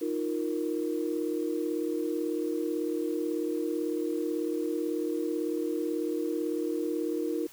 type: chord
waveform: sine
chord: Eb suspended second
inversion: none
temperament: equal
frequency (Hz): 311.1 / 349.2 / 466.2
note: Eb4 / F4 / Bb4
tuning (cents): 0 / 0 / 0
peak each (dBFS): -31 / -32 / -33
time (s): 0.01-7.47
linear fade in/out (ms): 10
effects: tanh soft clip ceiling -18 dBFS + white hiss -53 dBFS RMS until 7.52 s